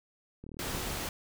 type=click train; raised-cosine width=3 ms; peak=-32 dBFS; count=16; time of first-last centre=0.44-0.827 s; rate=38.8 Hz
type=noise; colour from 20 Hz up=pink; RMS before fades=-36 dBFS; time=0.59-1.09 s; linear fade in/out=2 ms
effects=none